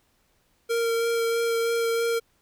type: tone with vibrato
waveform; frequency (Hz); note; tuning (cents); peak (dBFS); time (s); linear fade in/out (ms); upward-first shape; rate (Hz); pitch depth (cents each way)
square; 462.1; A#4; -15; -23; 0.69-2.2; 20; sine; 3.1; 11
effects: pink hiss -67 dBFS RMS until 2.41 s